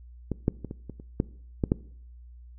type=clicks; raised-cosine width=3 ms; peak=-15 / -9 / -21 / -22 / -24 / -30 / -10 / -11 / -8 dBFS; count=9; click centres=0.317 / 0.481 / 0.647 / 0.711 / 0.897 / 0.999 / 1.201 / 1.638 / 1.719 s; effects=noise-tail reverb RT60 0.6 s tail -21 dB re dry + added 60 Hz sine -45 dBFS peak until 2.58 s